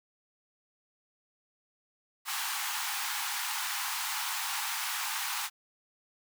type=high-pass noise; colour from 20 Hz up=pink; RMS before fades=-34 dBFS; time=2.25-5.5 s; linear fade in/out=50 ms; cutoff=790 Hz; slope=96 dB/octave; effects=none